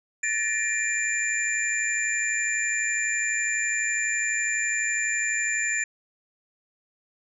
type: tone cluster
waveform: sine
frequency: 1746 / 1858 / 2380 / 7130 Hz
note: A6 / A#6 / D7 / A8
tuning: -14 / -6 / +22 / +22 cents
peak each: -29 / -31 / -28 / -29 dBFS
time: 0.23-5.84 s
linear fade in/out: 5 ms
effects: none